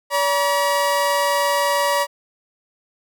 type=tone pair together; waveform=30% pulse; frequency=571.4 / 960 Hz; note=D5 / B5; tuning=-48 / -49 cents; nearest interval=major sixth; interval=899 cents; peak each=-17 dBFS; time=0.1-2.07 s; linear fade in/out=50 ms; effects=none